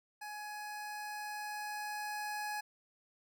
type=tone with level ramp; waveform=25% pulse; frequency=839 Hz; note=G#5; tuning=17 cents sharp; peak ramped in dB=-39 to -33 dBFS; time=0.21-2.61 s; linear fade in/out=10 ms; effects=none